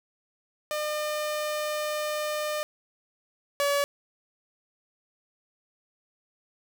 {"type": "tone pair in turn", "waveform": "sawtooth", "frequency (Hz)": [604, 568.9], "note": ["D5", "C#5"], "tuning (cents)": [48, 45], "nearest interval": "minor second", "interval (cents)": 103, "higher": "first", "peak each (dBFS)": [-24, -19], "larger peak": "second", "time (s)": [[0.71, 2.63], [3.6, 3.84]], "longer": "first", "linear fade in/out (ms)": 0, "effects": []}